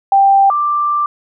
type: tone pair in turn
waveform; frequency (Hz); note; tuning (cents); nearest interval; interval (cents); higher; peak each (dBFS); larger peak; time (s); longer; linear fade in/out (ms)
sine; 787 / 1179.2; G5 / D6; +7 / +7; perfect fifth; 700; second; -6 / -12; first; 0.12-0.5 / 0.5-1.06; second; 2
effects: none